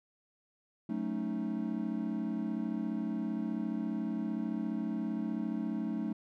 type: chord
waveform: triangle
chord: D# half-diminished seventh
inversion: first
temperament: equal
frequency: 185 / 220 / 277.2 / 311.1 Hz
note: F#3 / A3 / C#4 / D#4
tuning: 0 / 0 / 0 / 0 cents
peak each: -38 / -33 / -38 / -37 dBFS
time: 0.89-6.13 s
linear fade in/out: 5 ms
effects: none